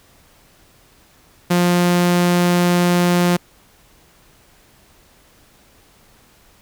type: tone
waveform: sawtooth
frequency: 176.2 Hz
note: F3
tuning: 16 cents sharp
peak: -9 dBFS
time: 1.5-3.37 s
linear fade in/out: 10 ms
effects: pink hiss -52 dBFS RMS until 6.61 s